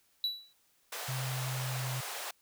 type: tone with exponential decay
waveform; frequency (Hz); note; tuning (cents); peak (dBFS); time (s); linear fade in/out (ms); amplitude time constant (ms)
triangle; 3936; B7; -7; -25; 0.24-0.53; 1; 63
type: high-pass noise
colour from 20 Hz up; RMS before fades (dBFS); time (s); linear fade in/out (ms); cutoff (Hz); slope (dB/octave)
pink; -40; 0.92-2.31; 5; 540; 24
type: tone with pitch glide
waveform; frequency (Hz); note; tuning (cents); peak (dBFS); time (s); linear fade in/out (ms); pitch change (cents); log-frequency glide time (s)
sine; 129.6 to 128.41; C3 to C3; -16 to -32; -34; 1.08-2.01; 10; -16; 1.31-1.85
effects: white hiss -70 dBFS RMS until 2.41 s